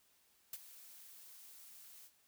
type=noise with ADSR envelope; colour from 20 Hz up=blue; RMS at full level=-42 dBFS; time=0.53-2.11 s; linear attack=3 ms; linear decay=36 ms; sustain=-15 dB; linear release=62 ms; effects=white hiss -72 dBFS RMS until 2.27 s